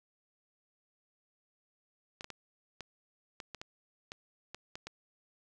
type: clicks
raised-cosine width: 0.2 ms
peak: -25 dBFS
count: 11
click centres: 2.209 / 2.244 / 2.303 / 2.807 / 3.402 / 3.547 / 3.615 / 4.119 / 4.546 / 4.755 / 4.87 s
effects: none